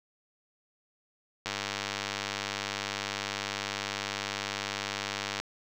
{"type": "click train", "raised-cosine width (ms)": 0.2, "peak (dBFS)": -14, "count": 395, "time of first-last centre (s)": [1.46, 5.4], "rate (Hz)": 100, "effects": []}